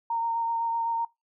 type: tone with vibrato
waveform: sine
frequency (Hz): 922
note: A#5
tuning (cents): -19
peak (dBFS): -25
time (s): 0.1-1.05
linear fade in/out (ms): 5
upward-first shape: sine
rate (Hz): 7.9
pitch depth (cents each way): 14
effects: noise-tail reverb RT60 0.2 s tail -22 dB re dry